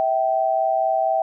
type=tone pair together; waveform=sine; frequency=649.8 / 774 Hz; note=E5 / G5; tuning=-25 / -22 cents; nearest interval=minor third; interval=303 cents; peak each=-20 dBFS; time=0-1.22 s; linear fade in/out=0 ms; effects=none